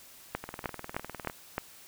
two click trains, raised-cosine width 0.5 ms, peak -23 / -15 dBFS, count 18 / 5, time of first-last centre 0.44-1.299 / 0.35-1.581 s, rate 19.8 / 3.25 Hz, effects white hiss -53 dBFS RMS until 1.87 s

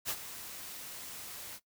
white noise with ADSR envelope, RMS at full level -33 dBFS, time 0.05-1.6 s, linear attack 46 ms, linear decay 56 ms, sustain -12 dB, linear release 54 ms, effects noise-tail reverb RT60 0.1 s tail -17 dB re dry

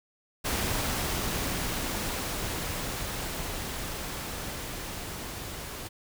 pink noise with level ramp, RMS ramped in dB -29 to -39 dBFS, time 0.44-5.89 s, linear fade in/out 20 ms, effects none

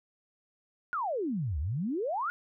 sine exponential two-way sweep, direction down then up, 1480 to 67.3 to 1480 Hz, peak -29 dBFS, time 0.93-2.3 s, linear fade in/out 0 ms, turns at 1.59 s, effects none

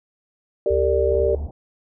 sine chord, G minor, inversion none, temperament equal with one note detuned, 392 / 454.7 / 587.3 Hz, G4 / Bb4 / D5, 0 / -43 / 0 cents, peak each -21 dBFS, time 0.66-1.35 s, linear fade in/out 2 ms
sine tone, 72.6 Hz, D2, 19 cents flat, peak -24 dBFS, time 0.7-1.47 s, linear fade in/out 10 ms
pink low-pass noise, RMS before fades -38 dBFS, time 1.11-1.51 s, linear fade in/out 2 ms, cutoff 820 Hz, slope 48 dB/octave
effects none

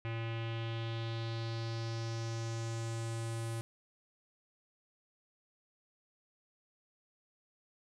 square tone with low-pass filter sweep, 114.4 Hz, A#2, 32 cents flat, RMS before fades -38 dBFS, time 0.05-3.61 s, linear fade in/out 0 ms, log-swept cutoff 2500 to 10000 Hz, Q 3, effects none

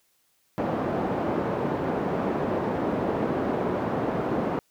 pink band-pass noise, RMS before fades -27 dBFS, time 0.58-4.59 s, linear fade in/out 0 ms, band 200 to 800 Hz, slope 12 dB/octave, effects white hiss -68 dBFS RMS until 4.7 s

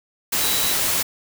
sine tone in noise, 3918 Hz, B7, 15 cents flat, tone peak -26 dBFS, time 0.41-0.74 s, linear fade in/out 10 ms, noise white, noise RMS -21 dBFS, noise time 0.32-1.03 s, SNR -8 dB, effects none

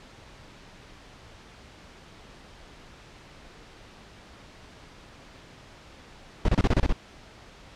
brown noise bursts, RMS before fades -20 dBFS, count 8, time 6.45-6.926 s, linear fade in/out 2 ms, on 35 ms, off 28 ms, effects pink hiss -49 dBFS RMS until 7.75 s + low-pass 5000 Hz 12 dB/octave

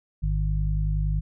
harmonic tone, 50.7 Hz, G#1, 41 cents flat, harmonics 1 / 2 / 3, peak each -23 / -31 / -28 dBFS, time 0.22-1.21 s, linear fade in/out 20 ms, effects none

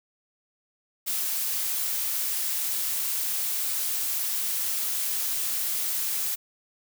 blue noise, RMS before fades -28 dBFS, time 1.06-6.36 s, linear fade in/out 20 ms, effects none

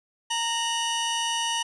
sawtooth tone pair together, 925 / 2937 Hz, A#5 / F#7, -14 / -13 cents, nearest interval octave + minor sixth, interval 2001 cents, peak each -24 dBFS, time 0.3-1.63 s, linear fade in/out 10 ms, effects resampled to 22050 Hz + 10-bit

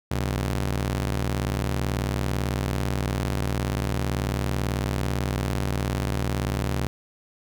sawtooth ring-modulated tone, 98.2 Hz, G2, 4 cents sharp, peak -17 dBFS, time 0.11-6.87 s, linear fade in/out 0 ms, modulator 28.9 Hz, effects none

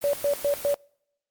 white noise, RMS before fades -37 dBFS, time 0.01-0.75 s, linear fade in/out 20 ms
sine tone bursts, 572 Hz, D5, 46 cents flat, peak -20 dBFS, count 4, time 0.04-0.742 s, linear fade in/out 0 ms, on 93 ms, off 110 ms
effects noise-tail reverb RT60 0.7 s tail -26 dB re dry + Opus 24 kbps

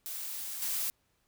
blue noise with level steps, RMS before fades -39 / -33 dBFS, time 0.06-0.9 s, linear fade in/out 0 ms, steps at 0.62 s, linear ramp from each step 2 ms, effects pink hiss -74 dBFS RMS until 1.27 s

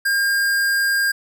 square tone, 1609 Hz, G6, 45 cents sharp, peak -17 dBFS, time 0.05-1.12 s, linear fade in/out 10 ms, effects none

